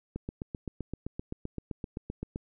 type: click train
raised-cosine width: 3 ms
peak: -22 dBFS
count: 18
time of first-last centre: 0.16-2.359 s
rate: 7.73 Hz
effects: none